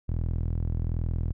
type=tone with band-pass filter; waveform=sawtooth; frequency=41.2 Hz; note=E1; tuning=in tune; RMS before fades=-28 dBFS; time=0.08-1.33 s; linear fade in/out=10 ms; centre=90 Hz; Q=1.2; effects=none